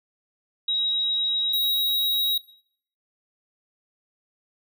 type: tone pair in turn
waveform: sine / square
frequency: 3823 / 3823 Hz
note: A#7 / A#7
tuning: +43 / +43 cents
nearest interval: unison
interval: 0 cents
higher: neither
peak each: -21 dBFS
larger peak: neither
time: 0.68-1.53 / 1.53-2.38 s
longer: neither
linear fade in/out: 5 ms
effects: noise-tail reverb RT60 0.6 s tail -20 dB re dry